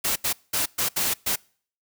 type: noise bursts at uneven times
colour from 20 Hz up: white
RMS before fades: -24 dBFS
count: 6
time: 0.04-0.16 / 0.24-0.33 / 0.53-0.66 / 0.78-0.89 / 0.96-1.14 / 1.26-1.36 s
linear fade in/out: 10 ms
effects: noise-tail reverb RT60 0.5 s tail -26 dB re dry